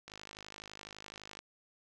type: click train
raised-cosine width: 0.2 ms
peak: -29 dBFS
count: 69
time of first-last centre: 0.08-1.39 s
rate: 51.9 Hz
effects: none